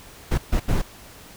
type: noise bursts at uneven times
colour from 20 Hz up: brown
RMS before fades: -19 dBFS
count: 3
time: 0.31-0.38 / 0.52-0.6 / 0.68-0.82 s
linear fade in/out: 10 ms
effects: pink hiss -45 dBFS RMS until 1.36 s